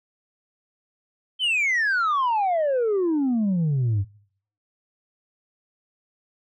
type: exponential sweep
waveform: sine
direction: down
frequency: 3146 to 93.4 Hz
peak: -17 dBFS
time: 1.39-4.05 s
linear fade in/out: 50 ms
effects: noise-tail reverb RT60 0.6 s tail -25 dB re dry + tanh soft clip ceiling -18 dBFS